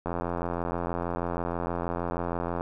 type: click train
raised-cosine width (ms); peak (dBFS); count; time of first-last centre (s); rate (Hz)
1; -16; 221; 0.06-2.609; 86.3
effects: none